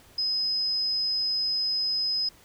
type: tone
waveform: sine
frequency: 5060 Hz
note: D#8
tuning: 28 cents sharp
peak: -24 dBFS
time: 0.18-2.29 s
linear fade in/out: 5 ms
effects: pink hiss -55 dBFS RMS until 2.44 s